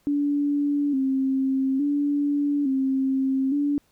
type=tone with vibrato; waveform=sine; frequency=277.2 Hz; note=C#4; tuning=in tune; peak=-20 dBFS; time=0.07-3.78 s; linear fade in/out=0 ms; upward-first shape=square; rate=0.58 Hz; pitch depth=67 cents each way; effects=pink hiss -65 dBFS RMS until 3.91 s